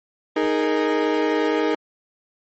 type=chord; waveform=35% pulse; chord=D# suspended fourth; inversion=none; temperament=equal; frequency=311.1 / 415.3 / 466.2 Hz; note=D#4 / G#4 / A#4; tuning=0 / 0 / 0 cents; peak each=-20 / -22 / -21 dBFS; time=0.36-1.75 s; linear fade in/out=5 ms
type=noise with exponential decay; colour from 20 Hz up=pink; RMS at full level=-33 dBFS; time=0.43-0.53 s; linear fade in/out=1 ms; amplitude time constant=21 ms
effects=low-pass 3000 Hz 12 dB/octave + MP3 32 kbps